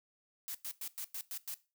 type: noise bursts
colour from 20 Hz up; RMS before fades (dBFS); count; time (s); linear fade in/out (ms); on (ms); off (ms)
blue; -41; 7; 0.48-1.542; 0; 66; 100
effects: noise-tail reverb RT60 0.3 s tail -18 dB re dry